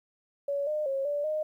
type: tone with pitch steps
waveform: sine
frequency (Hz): 565 / 607 / 543 / 581 / 616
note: C#5 / D#5 / C#5 / D5 / D#5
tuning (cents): +33 / -43 / -36 / -19 / -17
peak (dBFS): -27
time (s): 0.48-1.43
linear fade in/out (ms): 5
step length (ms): 190
effects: 11-bit